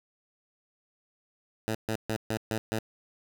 10% pulse tone bursts, 110.5 Hz, A2, 8 cents sharp, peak -20 dBFS, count 6, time 1.68-2.788 s, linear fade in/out 0 ms, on 68 ms, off 140 ms, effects none

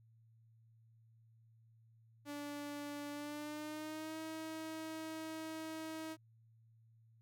sawtooth tone with pitch glide, 290 to 318.1 Hz, D4 to D#4, -22 to +38 cents, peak -39 dBFS, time 2.25-6.17 s, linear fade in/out 50 ms, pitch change +160 cents, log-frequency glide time 3.11-4.19 s, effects added 113 Hz sine -64 dBFS peak until 7.21 s

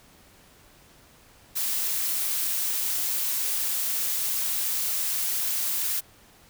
blue noise, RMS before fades -27 dBFS, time 1.55-6.01 s, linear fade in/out 20 ms, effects pink hiss -55 dBFS RMS until 6.49 s

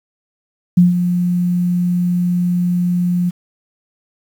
sine tone with ADSR envelope, 177.3 Hz, F3, 26 cents sharp, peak -4 dBFS, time 0.77-3.31 s, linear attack 8 ms, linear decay 150 ms, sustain -9 dB, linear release 23 ms, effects 7-bit

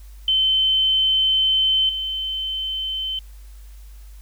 sine tone with level steps, 3075 Hz, G7, 34 cents flat, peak -15 / -23 dBFS, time 0.28-3.19 s, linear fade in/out 2 ms, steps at 1.89 s, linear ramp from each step 2 ms, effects added 50 Hz sine -38 dBFS peak until 4.21 s + white hiss -55 dBFS RMS until 4.21 s

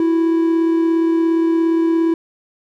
triangle tone pair together, 329.6 / 366.8 Hz, E4 / F#4, 0 / -15 cents, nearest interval major second, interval 185 cents, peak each -11 / -23 dBFS, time 0-2.14 s, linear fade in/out 2 ms, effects none

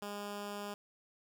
10% pulse tone, 204.5 Hz, G#3, 26 cents flat, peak -32 dBFS, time 0.02-0.74 s, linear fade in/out 2 ms, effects none

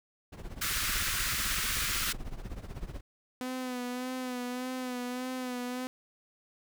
brown noise with tremolo, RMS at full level -36 dBFS, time 0.32-3.01 s, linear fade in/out 10 ms, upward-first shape triangle, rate 16 Hz, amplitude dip 85%
pink high-pass noise, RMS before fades -32 dBFS, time 0.61-2.13 s, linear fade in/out 10 ms, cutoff 1200 Hz, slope 48 dB/octave
sawtooth tone with vibrato, 251.4 Hz, B3, 31 cents sharp, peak -30 dBFS, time 3.41-5.87 s, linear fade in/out 0 ms, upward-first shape sine, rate 1.7 Hz, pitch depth 38 cents each way
effects none

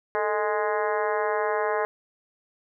harmonic tone with a mistuned harmonic, 208.5 Hz, G#3, 7 cents sharp, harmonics 2 / 3 / 4 / 5 / 6 / 7 / 8 / 9 / 10, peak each -27 / -29 / -30 / -31 / -36 / -37 / -35 / -38 / -43 dBFS, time 0.15-1.85 s, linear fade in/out 0 ms, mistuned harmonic 2, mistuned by +84 cents, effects none

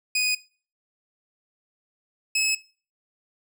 20% pulse tone pair in turn, 2489 / 2584 Hz, D#7 / E7, 0 / -35 cents, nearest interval minor second, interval 65 cents, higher second, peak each -16 dBFS, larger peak neither, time 0.15-0.35 / 2.35-2.55 s, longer neither, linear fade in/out 5 ms, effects noise-tail reverb RT60 0.4 s tail -21 dB re dry

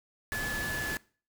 sine tone in noise, 1720 Hz, A6, 40 cents flat, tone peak -32 dBFS, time 0.32-0.97 s, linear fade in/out 0 ms, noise pink, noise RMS -37 dBFS, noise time 0.32-0.97 s, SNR +2 dB, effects noise-tail reverb RT60 0.4 s tail -21 dB re dry

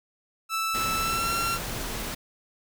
sawtooth tone with pitch glide, 1318.5 to 1365 Hz, E6 to F6, 0 to -40 cents, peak -22 dBFS, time 0.49-1.59 s, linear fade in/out 50 ms, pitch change +60 cents, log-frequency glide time 0.95-1.35 s
pink noise, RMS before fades -33 dBFS, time 0.74-2.15 s, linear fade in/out 10 ms
effects none

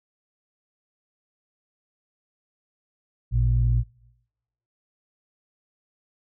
sine tone pair together, 56.11 / 117.9 Hz, A1 / A#2, +35 / +20 cents, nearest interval octave + minor second, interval 1285 cents, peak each -20 dBFS, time 3.31-3.84 s, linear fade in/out 50 ms, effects noise-tail reverb RT60 0.9 s tail -23 dB re dry + tanh soft clip ceiling -11 dBFS

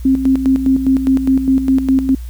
sine tone with tremolo, 265.3 Hz, C4, 24 cents sharp, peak -8 dBFS, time 0.05-2.15 s, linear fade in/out 5 ms, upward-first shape square, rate 4.9 Hz, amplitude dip 60%, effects added 60 Hz sine -24 dBFS peak until 2.29 s + white hiss -46 dBFS RMS until 2.29 s

